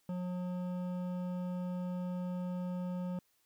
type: tone with hard clipping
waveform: triangle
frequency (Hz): 180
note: F#3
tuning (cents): -47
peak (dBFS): -37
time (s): 0.09-3.19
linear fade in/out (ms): 2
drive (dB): 15
effects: white hiss -74 dBFS RMS until 3.45 s

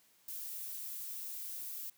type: noise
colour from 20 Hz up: violet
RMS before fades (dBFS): -43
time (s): 0.28-1.9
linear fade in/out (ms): 5
effects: white hiss -68 dBFS RMS until 1.97 s + high-pass 80 Hz 12 dB/octave

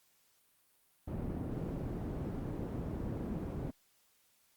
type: low-pass noise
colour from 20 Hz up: white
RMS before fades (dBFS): -39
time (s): 1.07-3.71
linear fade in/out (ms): 10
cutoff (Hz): 270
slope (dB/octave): 12
effects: white hiss -71 dBFS RMS until 4.56 s + Opus 48 kbps

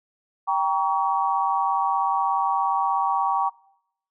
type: chord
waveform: sine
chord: G diminished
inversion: none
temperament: just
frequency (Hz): 784 / 940.8 / 1128.9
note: G5 / Bb5 / Db6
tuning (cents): 0 / +16 / +31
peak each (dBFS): -24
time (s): 0.47-3.5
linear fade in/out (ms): 20
effects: noise-tail reverb RT60 0.7 s tail -21 dB re dry

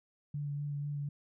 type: tone with vibrato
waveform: sine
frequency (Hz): 144.7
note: D3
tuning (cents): -25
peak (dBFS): -34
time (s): 0.34-1.09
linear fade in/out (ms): 5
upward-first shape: sine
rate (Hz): 4.1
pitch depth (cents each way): 16
effects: none

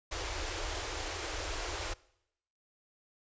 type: band-stop noise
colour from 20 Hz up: pink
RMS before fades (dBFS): -37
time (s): 0.11-1.94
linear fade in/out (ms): 10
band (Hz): 100 to 300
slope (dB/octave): 96
effects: noise-tail reverb RT60 0.8 s tail -22 dB re dry + resampled to 16000 Hz

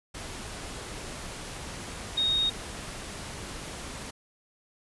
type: tone in noise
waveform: sine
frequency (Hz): 3729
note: A#7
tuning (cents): 0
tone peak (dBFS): -23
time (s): 2.17-2.5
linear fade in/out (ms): 10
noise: pink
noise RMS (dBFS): -39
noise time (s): 0.14-4.11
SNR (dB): +13
effects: resampled to 24000 Hz

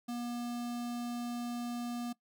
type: tone with notch filter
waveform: square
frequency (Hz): 240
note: B3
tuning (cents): -49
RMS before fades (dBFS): -38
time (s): 0.08-2.13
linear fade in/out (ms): 10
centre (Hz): 2000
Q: 1.9
effects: noise-tail reverb RT60 0.1 s tail -19 dB re dry

